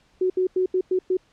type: tone bursts at uneven times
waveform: sine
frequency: 370 Hz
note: F#4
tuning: in tune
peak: -18 dBFS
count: 6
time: 0.21-0.3 / 0.37-0.47 / 0.56-0.66 / 0.74-0.81 / 0.91-0.99 / 1.1-1.17 s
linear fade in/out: 5 ms
effects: pink hiss -61 dBFS RMS until 1.32 s + low-pass 6000 Hz 12 dB/octave